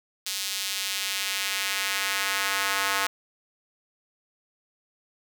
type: tone with high-pass filter sweep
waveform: square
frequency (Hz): 98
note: G2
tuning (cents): 0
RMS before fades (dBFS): -28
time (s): 0.26-3.07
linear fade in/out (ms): 5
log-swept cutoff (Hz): 4000 to 1200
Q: 1.1
effects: none